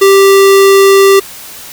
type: tone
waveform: square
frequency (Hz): 392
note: G4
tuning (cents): 0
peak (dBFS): -3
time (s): 0.01-1.2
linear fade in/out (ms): 10
effects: white hiss -29 dBFS RMS until 1.72 s